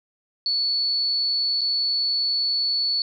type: tone with dropouts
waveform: sine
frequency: 4435 Hz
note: C#8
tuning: in tune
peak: -20 dBFS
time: 0.46-3.02 s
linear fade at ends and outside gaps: 1 ms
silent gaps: 1.609-1.615 s
effects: none